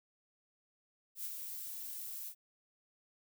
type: noise with ADSR envelope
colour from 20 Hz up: violet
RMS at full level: -39 dBFS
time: 1.15-2.35 s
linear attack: 100 ms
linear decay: 35 ms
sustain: -5 dB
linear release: 72 ms
effects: none